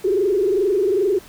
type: tone with frequency modulation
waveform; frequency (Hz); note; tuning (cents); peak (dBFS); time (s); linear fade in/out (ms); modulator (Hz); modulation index
sine; 390; G4; -9; -15; 0.04-1.19; 10; 22.5; 1.5
effects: pink hiss -44 dBFS RMS until 1.28 s